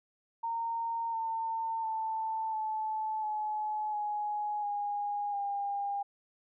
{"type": "tone with pitch steps", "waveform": "sine", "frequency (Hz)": [920, 902.6, 885.6, 868.9, 852.5, 836.4, 820.6, 805.1], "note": ["A#5", "A5", "A5", "A5", "G#5", "G#5", "G#5", "G5"], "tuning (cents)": [-23, 44, 11, -22, 45, 12, -21, 46], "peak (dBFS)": -31, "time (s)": [0.43, 6.03], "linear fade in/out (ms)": 10, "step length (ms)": 700, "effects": []}